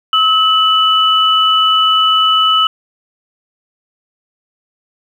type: tone pair together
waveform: sine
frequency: 1288 / 2976 Hz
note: E6 / F#7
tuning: -41 / +9 cents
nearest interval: octave + major second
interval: 1450 cents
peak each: -11 dBFS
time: 0.13-2.67 s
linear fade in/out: 2 ms
effects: 7-bit